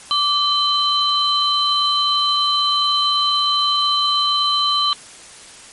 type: tone cluster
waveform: sine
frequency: 1168 / 3082 / 4035 Hz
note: D6 / G7 / B7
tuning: -10 / -30 / +36 cents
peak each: -19 dBFS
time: 0.11-4.93 s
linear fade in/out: 0 ms
effects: white hiss -40 dBFS RMS until 5.72 s + MP3 48 kbps